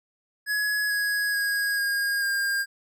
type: tone with pitch steps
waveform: square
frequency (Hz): 1684 / 1664.7 / 1645.5 / 1626.6 / 1608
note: G#6 / G#6 / G#6 / G#6 / G6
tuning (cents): +24 / +4 / -16 / -36 / +44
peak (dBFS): -24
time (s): 0.46-2.66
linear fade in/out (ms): 50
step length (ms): 440
effects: none